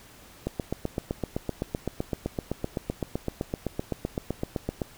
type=click train; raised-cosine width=2 ms; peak=-14 dBFS; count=35; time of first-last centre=0.47-4.818 s; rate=7.82 Hz; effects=pink hiss -51 dBFS RMS until 4.97 s